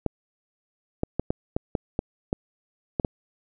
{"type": "clicks", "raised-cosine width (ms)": 2, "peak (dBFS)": -10, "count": 10, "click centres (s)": [0.063, 1.034, 1.196, 1.305, 1.565, 1.752, 1.991, 2.329, 2.998, 3.048], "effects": []}